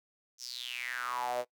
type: tone with high-pass filter sweep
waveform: sawtooth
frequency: 123.47 Hz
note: B2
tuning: in tune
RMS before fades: -37 dBFS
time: 0.38-1.45 s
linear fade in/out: 50 ms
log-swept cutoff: 6000 to 530 Hz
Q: 7.3
effects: noise-tail reverb RT60 0.1 s tail -21 dB re dry